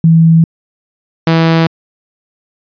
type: tone pair in turn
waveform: sine / sawtooth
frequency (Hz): 163.7 / 163.7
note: E3 / E3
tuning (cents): -12 / -12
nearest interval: unison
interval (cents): 0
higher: neither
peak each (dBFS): -3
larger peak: neither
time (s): 0.04-0.44 / 1.27-1.67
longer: neither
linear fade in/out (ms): 2
effects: resampled to 11025 Hz